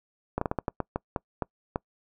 slowing click train, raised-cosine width 1 ms, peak -13 dBFS, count 11, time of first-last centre 0.38-1.759 s, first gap 34 ms, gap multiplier 1.29, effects noise-tail reverb RT60 0.1 s tail -26 dB re dry

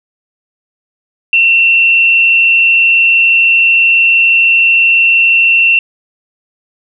sine tone with frequency modulation, 2713 Hz, E7, 49 cents sharp, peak -5 dBFS, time 1.33-5.79 s, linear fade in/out 2 ms, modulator 105 Hz, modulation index 0.46, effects none

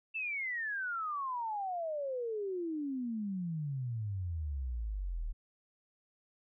sine exponential sweep, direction down, 2691 to 36.71 Hz, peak -34 dBFS, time 0.14-5.33 s, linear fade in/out 20 ms, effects none

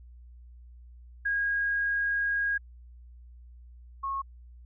sine tone pair in turn, 1636 / 1091.9 Hz, G#6 / C#6, -26 / -26 cents, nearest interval perfect fifth, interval 700 cents, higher first, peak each -25 / -29 dBFS, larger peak first, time 1.25-2.58 / 4.03-4.22 s, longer first, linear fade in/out 10 ms, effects added 60 Hz sine -47 dBFS peak until 4.65 s

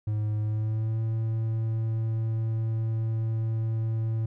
triangle tone with pitch glide, 106.6 to 111.9 Hz, G#2 to A2, +46 to +30 cents, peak -23 dBFS, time 0.07-4.26 s, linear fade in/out 5 ms, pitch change +84 cents, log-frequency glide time 0.4-1.01 s, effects none

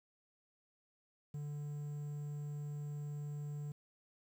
triangle tone with quantisation, 146.83 Hz, D3, in tune, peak -38 dBFS, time 1.34-3.72 s, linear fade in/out 5 ms, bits 11, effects none

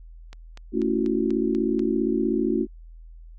click train, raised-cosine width 0.2 ms, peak -25 dBFS, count 7, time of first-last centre 0.33-1.793 s, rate 4.1 Hz
sine chord, F# minor seventh, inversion first, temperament just, 222 / 277.5 / 333 / 370 Hz, A3 / C#4 / E4 / F#4, +16 / +2 / +18 / 0 cents, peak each -26 dBFS, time 0.72-2.67 s, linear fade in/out 50 ms
effects added 41 Hz sine -41 dBFS peak until 3.38 s

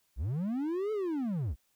triangle linear two-way sweep, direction up then down, 49 to 440 to 49 Hz, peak -28 dBFS, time 0.16-1.56 s, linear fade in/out 50 ms, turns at 0.92 s, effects white hiss -73 dBFS RMS until 1.75 s

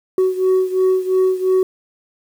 sine beating tone pair, 373 / 375.9 Hz, F#4 / F#4, +14 / +27 cents, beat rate 2.9 Hz, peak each -13 / -16 dBFS, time 0.18-1.63 s, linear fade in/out 2 ms, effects tanh soft clip ceiling -10 dBFS + 7-bit

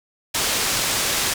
white low-pass noise, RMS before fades -22 dBFS, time 0.34-1.34 s, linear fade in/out 10 ms, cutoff 8300 Hz, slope 12 dB/octave, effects none

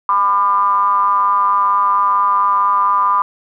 triangle ring-modulated tone, 98.9 Hz, G2, 16 cents sharp, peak -6 dBFS, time 0.09-3.22 s, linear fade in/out 0 ms, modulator 1100 Hz, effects none

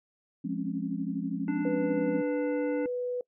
sine chord, Db major seventh, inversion first, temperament equal with one note detuned, 174.61 / 207.7 / 265 / 277.2 Hz, F3 / Ab3 / C4 / Db4, 0 / 0 / +22 / 0 cents, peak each -35 dBFS, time 0.44-2.22 s, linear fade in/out 10 ms
harmonic tone, 294 Hz, D4, 2 cents sharp, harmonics 1 / 3 / 5 / 7 / 9, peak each -29 / -44 / -45 / -46 / -55 dBFS, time 1.48-2.86 s, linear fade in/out 2 ms
sine tone, 493.9 Hz, B4, in tune, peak -29 dBFS, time 1.65-3.21 s, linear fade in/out 2 ms
effects noise-tail reverb RT60 0.1 s tail -24 dB re dry

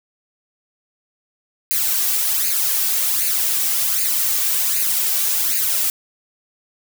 blue noise with flanger, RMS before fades -19 dBFS, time 1.71-5.9 s, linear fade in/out 0 ms, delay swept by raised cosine 0.44 to 2.64 ms, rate 1.3 Hz, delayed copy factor +0.7, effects none

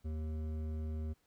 triangle tone with hard clipping, 78 Hz, D#2, 5 cents sharp, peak -38 dBFS, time 0.04-1.14 s, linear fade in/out 20 ms, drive 15 dB, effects pink hiss -75 dBFS RMS until 1.26 s

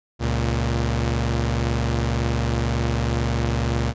sawtooth tone pair together, 69.25 / 116.54 Hz, C#2 / A#2, -1 / 0 cents, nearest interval major sixth, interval 901 cents, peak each -19 dBFS, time 0.19-3.94 s, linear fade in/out 50 ms, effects resampled to 16000 Hz

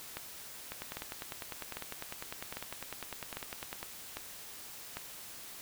two click trains, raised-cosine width 0.3 ms, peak -23 / -22 dBFS, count 32 / 7, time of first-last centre 0.72-3.829 / 0.17-4.97 s, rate 9.97 / 1.25 Hz, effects white hiss -48 dBFS RMS until 5.61 s

